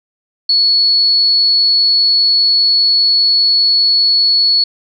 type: tone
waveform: sine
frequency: 4395 Hz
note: C#8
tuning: 16 cents flat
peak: -8 dBFS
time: 0.49-4.64 s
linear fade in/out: 5 ms
effects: none